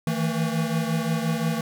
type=tone cluster; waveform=square; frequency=159.6 / 165.3 / 224.9 Hz; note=D#3 / E3 / A3; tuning=+44 / +5 / +38 cents; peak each=-28 dBFS; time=0.07-1.61 s; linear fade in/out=2 ms; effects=none